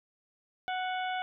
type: harmonic tone with a mistuned harmonic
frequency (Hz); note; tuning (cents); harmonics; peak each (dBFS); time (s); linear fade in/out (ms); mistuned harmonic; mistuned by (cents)
740; F#5; 0; 1 / 2 / 3 / 4 / 5; -32 / -38 / -42 / -44 / -46; 0.68-1.22; 0; 5; -110
effects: none